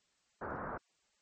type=low-pass noise; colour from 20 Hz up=white; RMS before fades=-41 dBFS; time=0.41-0.78 s; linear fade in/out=10 ms; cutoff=1500 Hz; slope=48 dB/octave; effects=white hiss -75 dBFS RMS until 1.21 s + MP3 32 kbps